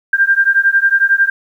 sine beating tone pair, 1586 / 1597 Hz, G6 / G6, +20 / +32 cents, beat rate 11 Hz, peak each -12 dBFS, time 0.13-1.3 s, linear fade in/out 5 ms, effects 8-bit

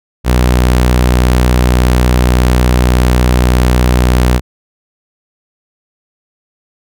sawtooth tone, 61.74 Hz, B1, in tune, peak -3 dBFS, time 0.24-4.41 s, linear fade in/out 50 ms, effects none

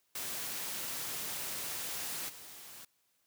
white noise with level steps, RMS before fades -39 / -50 dBFS, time 0.15-2.85 s, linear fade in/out 5 ms, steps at 2.28 s, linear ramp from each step 20 ms, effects white hiss -75 dBFS RMS until 3.26 s + high-pass 80 Hz 12 dB/octave

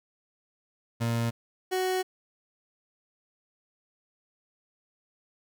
30% pulse tone pair in turn, 116.54 / 371.7 Hz, A#2 / F#4, 0 / +8 cents, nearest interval octave + minor sixth, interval 2008 cents, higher second, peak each -23 dBFS, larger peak neither, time 1-1.31 / 1.71-2.03 s, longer second, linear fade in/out 20 ms, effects none

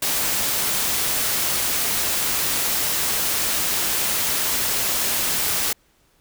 white noise, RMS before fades -22 dBFS, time 0.02-5.73 s, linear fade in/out 5 ms, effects pink hiss -61 dBFS RMS until 6.2 s

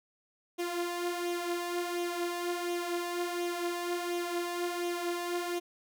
sawtooth tone with flanger, 349.2 Hz, F4, in tune, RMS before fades -34 dBFS, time 0.58-5.6 s, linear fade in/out 20 ms, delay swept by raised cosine 0.31 to 4.01 ms, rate 1.4 Hz, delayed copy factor +0.55, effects none

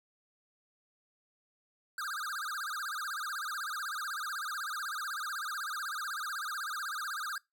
square tone with vibrato, 1400 Hz, F6, 4 cents sharp, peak -36 dBFS, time 1.98-7.38 s, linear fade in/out 2 ms, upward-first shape sine, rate 16 Hz, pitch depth 270 cents each way, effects noise-tail reverb RT60 0.2 s tail -23 dB re dry

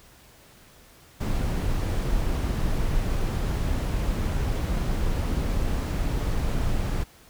brown noise, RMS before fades -25 dBFS, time 1.2-7.04 s, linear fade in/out 10 ms, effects pink hiss -53 dBFS RMS until 7.29 s

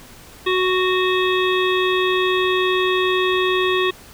harmonic tone, 369.8 Hz, F#4, 1 cent flat, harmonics 1 / 3 / 5 / 7 / 9 / 10, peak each -18 / -23 / -25 / -26 / -28 / -28 dBFS, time 0.46-3.91 s, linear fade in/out 10 ms, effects pink hiss -43 dBFS RMS until 4.13 s

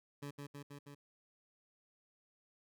20% pulse tone with echo, 143 Hz, D3, 46 cents flat, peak -38 dBFS, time 0.22-0.31 s, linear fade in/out 10 ms, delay 160 ms, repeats 4, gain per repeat -2 dB, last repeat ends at 0.95 s, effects none

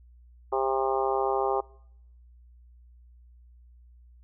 harmonic tone with a mistuned harmonic, 133.2 Hz, C3, 31 cents sharp, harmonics 3 / 4 / 5 / 6 / 7 / 8 / 9, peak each -28 / -32 / -34 / -29 / -35 / -34 / -36 dBFS, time 0.52-1.61 s, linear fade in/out 10 ms, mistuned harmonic 9, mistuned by +16 cents, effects noise-tail reverb RT60 0.8 s tail -26 dB re dry + added 60 Hz sine -51 dBFS peak until 4.23 s

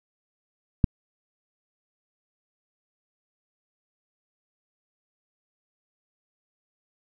click, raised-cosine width 5 ms, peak -5 dBFS, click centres 0.842 s, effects none

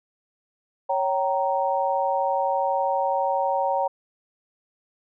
sine chord, G diminished, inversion second, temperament equal with one note detuned, 554.4 / 771 / 932.3 Hz, Db5 / G5 / Bb5, 0 / -29 / 0 cents, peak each -25 dBFS, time 0.89-3.88 s, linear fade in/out 10 ms, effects none

